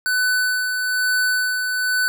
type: tone with tremolo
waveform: square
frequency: 1500 Hz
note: F#6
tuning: 23 cents sharp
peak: -17 dBFS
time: 0.06-2.08 s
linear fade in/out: 0 ms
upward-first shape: sine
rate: 1.1 Hz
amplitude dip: 40%
effects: none